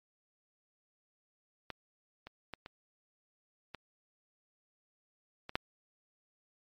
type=clicks; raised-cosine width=0.3 ms; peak=-23 / -30 / -25 / -29 / -26 / -27 / -13 dBFS; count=7; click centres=1.703 / 2.27 / 2.537 / 2.661 / 3.747 / 5.494 / 5.555 s; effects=MP3 64 kbps